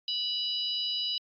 harmonic tone, 983 Hz, B5, 8 cents flat, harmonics 3 / 4 / 5, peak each -32 / -33 / -35 dBFS, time 0.08-1.18 s, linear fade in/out 2 ms, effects AAC 48 kbps

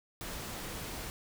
pink noise, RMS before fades -41 dBFS, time 0.21-1.1 s, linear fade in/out 0 ms, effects none

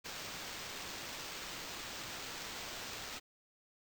blue noise with sample-and-hold, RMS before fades -45 dBFS, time 0.04-3.2 s, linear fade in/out 20 ms, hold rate 11025 Hz, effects none

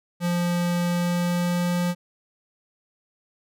square tone with pitch glide, 174.61 to 176.03 Hz, F3 to F3, 0 to +14 cents, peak -22 dBFS, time 0.2-1.95 s, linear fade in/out 50 ms, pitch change +14 cents, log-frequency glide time 0.85-1.83 s, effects none

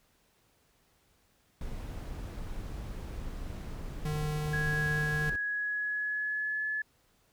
brown noise, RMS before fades -39 dBFS, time 1.61-5.36 s, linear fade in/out 2 ms
square tone, 151.2 Hz, D#3, 49 cents flat, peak -32 dBFS, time 4.05-5.3 s, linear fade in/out 5 ms
sine tone with pitch glide, 1661.2 to 1718.8 Hz, G#6 to A6, 0 to -41 cents, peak -30 dBFS, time 4.53-6.82 s, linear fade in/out 5 ms, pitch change +59 cents, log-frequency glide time 5.23-6.66 s
effects pink hiss -69 dBFS RMS until 7.32 s

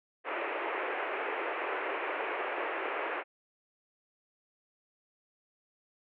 pink band-pass noise, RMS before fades -35 dBFS, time 0.24-3.24 s, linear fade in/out 50 ms, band 350 to 2600 Hz, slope 48 dB/octave, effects none

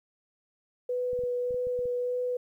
sine tone with vibrato, 493.9 Hz, B4, in tune, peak -27 dBFS, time 0.89-2.37 s, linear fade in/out 5 ms, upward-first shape sine, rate 1.7 Hz, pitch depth 11 cents each way
clicks, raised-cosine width 5 ms, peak -35 dBFS, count 8, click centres 1.132 / 1.191 / 1.237 / 1.508 / 1.544 / 1.67 / 1.791 / 1.856 s
effects 11-bit

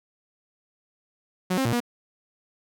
sawtooth tone with pitch steps, 183.5 / 265.5 / 117.7 / 240.4 Hz, F#3 / C4 / A#2 / B3, -14 / +25 / +17 / -46 cents, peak -18 dBFS, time 1.5-1.804 s, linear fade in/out 10 ms, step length 76 ms, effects none

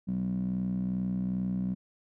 15% pulse tone with band-pass filter, 62.5 Hz, B1, 21 cents sharp, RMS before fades -31 dBFS, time 0.07-1.75 s, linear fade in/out 20 ms, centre 200 Hz, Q 5.6, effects none

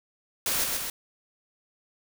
white noise with echo, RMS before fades -27 dBFS, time 0.46-0.64 s, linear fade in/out 2 ms, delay 130 ms, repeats 2, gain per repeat -3 dB, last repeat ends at 0.9 s, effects none

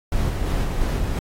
brown noise with tremolo, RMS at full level -21 dBFS, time 0.12-1.19 s, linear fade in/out 2 ms, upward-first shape square, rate 2.9 Hz, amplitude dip 25%, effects AAC 48 kbps

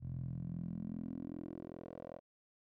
10% pulse tone with band-pass filter sweep, 42.52 Hz, F1, 46 cents flat, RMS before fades -44 dBFS, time 0-2.21 s, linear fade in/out 50 ms, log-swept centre 110 to 570 Hz, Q 3.5, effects none

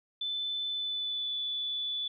sine tone with pitch glide, 3515 to 3467 Hz, A7 to A7, -2 to -26 cents, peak -31 dBFS, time 0.21-2.08 s, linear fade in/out 5 ms, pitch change -24 cents, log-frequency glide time 0.68-1.36 s, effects none

